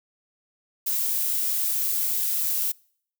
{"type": "noise with high-pass filter sweep", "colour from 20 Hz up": "violet", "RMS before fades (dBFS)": -25, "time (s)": [0.86, 2.72], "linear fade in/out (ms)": 10, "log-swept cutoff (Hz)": [270, 500], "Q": 1, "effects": ["noise-tail reverb RT60 0.6 s tail -26 dB re dry"]}